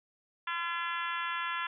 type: harmonic tone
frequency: 340.8 Hz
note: F4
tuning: 42 cents flat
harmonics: 3 / 4 / 5 / 6 / 7 / 8 / 9 / 10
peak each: -37 / -37 / -38 / -43 / -45 / -43 / -47 / -46 dBFS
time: 0.47-1.67 s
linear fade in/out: 5 ms
effects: none